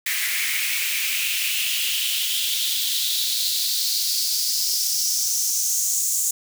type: noise with high-pass filter sweep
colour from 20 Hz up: white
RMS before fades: -23 dBFS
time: 0.06-6.31 s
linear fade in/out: 5 ms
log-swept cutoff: 2000 to 7100 Hz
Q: 4.1
effects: none